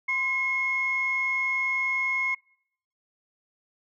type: tone pair together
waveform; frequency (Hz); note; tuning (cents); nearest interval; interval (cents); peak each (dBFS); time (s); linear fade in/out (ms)
sine; 1034.8 / 2165; C6 / C#7; -19 / -41; octave + minor second; 1278; -33 / -23; 0.08-2.35; 10
effects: noise-tail reverb RT60 0.7 s tail -26 dB re dry + tanh soft clip ceiling -17 dBFS